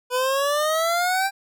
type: exponential sweep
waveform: 25% pulse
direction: up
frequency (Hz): 493.9 to 794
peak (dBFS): -16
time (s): 0.1-1.31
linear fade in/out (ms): 50
effects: none